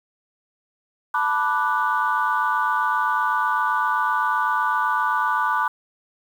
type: chord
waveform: sine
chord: B minor seventh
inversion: third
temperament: equal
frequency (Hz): 880 / 987.8 / 1174.7 / 1480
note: A5 / B5 / D6 / F#6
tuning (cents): 0 / 0 / 0 / 0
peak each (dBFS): -25 / -23 / -23 / -24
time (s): 1.14-5.68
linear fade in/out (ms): 5
effects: tanh soft clip ceiling -10 dBFS + 8-bit